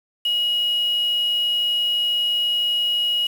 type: tone with quantisation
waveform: sine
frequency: 2897 Hz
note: F#7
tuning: 37 cents flat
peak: -18 dBFS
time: 0.25-3.27 s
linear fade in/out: 5 ms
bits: 6
effects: none